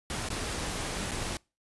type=noise with dropouts; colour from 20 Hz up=pink; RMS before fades=-34 dBFS; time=0.1-1.37 s; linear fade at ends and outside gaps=1 ms; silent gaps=0.288-0.302 / 1.111-1.116 s; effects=noise-tail reverb RT60 0.3 s tail -26 dB re dry + resampled to 24000 Hz